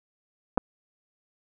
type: clicks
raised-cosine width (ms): 1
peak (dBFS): -10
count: 2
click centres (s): 0.575 / 0.579
effects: none